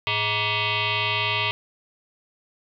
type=tone with frequency modulation; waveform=sine; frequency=108 Hz; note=A2; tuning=32 cents flat; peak=-21 dBFS; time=0.07-1.51 s; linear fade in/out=0 ms; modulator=527 Hz; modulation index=6.5; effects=none